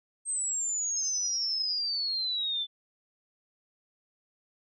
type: exponential sweep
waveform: sine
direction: down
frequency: 8410 to 3490 Hz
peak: -28 dBFS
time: 0.25-2.67 s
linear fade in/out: 50 ms
type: tone with tremolo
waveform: sine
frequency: 5130 Hz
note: E8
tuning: 48 cents flat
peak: -33 dBFS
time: 0.96-1.79 s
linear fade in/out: 10 ms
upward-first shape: sine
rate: 11 Hz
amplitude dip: 70%
effects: none